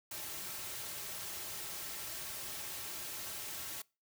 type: noise with comb filter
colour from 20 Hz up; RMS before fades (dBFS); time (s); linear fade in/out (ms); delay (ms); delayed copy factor
white; -43; 0.11-3.82; 5; 4.1; -0.5
effects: noise-tail reverb RT60 0.3 s tail -24 dB re dry